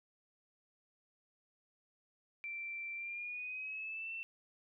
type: tone with pitch glide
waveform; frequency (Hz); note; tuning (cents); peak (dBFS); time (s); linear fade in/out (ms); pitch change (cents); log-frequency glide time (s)
sine; 2348 to 2682; D7 to E7; -1 to +29; -40; 2.44-4.23; 0; +230; 2.95-4.12
effects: none